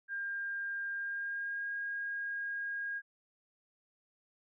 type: tone with pitch glide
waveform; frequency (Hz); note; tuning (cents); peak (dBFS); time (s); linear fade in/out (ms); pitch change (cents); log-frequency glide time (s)
sine; 1603 to 1629.1; G6 to G#6; +38 to -34; -35; 0.08-3.02; 50; +28; 0.94-1.7
effects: none